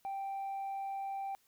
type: tone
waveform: sine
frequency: 784 Hz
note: G5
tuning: in tune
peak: -34 dBFS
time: 0.05-1.35 s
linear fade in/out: 0 ms
effects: tanh soft clip ceiling -35 dBFS + white hiss -71 dBFS RMS until 1.47 s